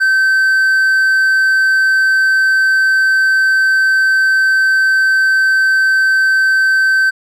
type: tone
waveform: triangle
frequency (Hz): 1546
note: G6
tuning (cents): -24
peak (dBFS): -7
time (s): 0-7.11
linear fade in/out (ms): 20
effects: none